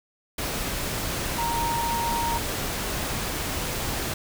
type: tone in noise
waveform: sine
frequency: 932.3 Hz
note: A#5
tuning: in tune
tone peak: -25 dBFS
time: 1.38-2.38 s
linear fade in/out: 5 ms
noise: pink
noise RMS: -29 dBFS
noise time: 0.38-4.14 s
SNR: +1 dB
effects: none

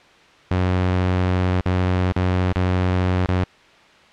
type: tone with dropouts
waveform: sawtooth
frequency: 91.5 Hz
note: F#2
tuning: 19 cents flat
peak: -13 dBFS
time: 0.51-3.44 s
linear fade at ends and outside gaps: 0 ms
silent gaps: 1.608-1.657 / 2.121-2.164 / 2.525-2.559 / 3.259-3.287 s
effects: white hiss -49 dBFS RMS until 4.12 s + low-pass 3000 Hz 12 dB/octave

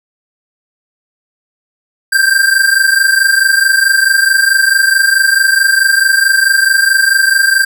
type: tone pair together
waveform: square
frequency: 1568 / 1592.6 Hz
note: G6 / G6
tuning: 0 / +27 cents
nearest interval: unison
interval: 27 cents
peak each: -11 dBFS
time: 2.12-7.65 s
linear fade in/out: 10 ms
effects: none

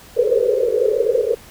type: band-pass noise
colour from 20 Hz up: white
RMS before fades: -17 dBFS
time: 0.16-1.35 s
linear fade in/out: 10 ms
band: 410 to 520 Hz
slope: 96 dB/octave
effects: pink hiss -43 dBFS RMS until 1.5 s

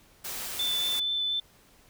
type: noise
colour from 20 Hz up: white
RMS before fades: -36 dBFS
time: 0.24-1 s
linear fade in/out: 10 ms
type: tone with vibrato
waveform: sine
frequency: 3520 Hz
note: A7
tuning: in tune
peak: -26 dBFS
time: 0.59-1.4 s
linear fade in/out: 5 ms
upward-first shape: sine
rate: 4.2 Hz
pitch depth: 9 cents each way
effects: pink hiss -59 dBFS RMS until 1.89 s

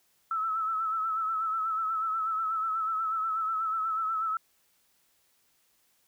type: tone with vibrato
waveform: sine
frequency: 1308 Hz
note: E6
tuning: 14 cents flat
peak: -27 dBFS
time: 0.31-4.37 s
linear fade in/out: 2 ms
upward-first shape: sine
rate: 8.2 Hz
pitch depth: 44 cents each way
effects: white hiss -69 dBFS RMS until 6.07 s

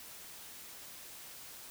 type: silence
effects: white hiss -50 dBFS RMS until 1.7 s

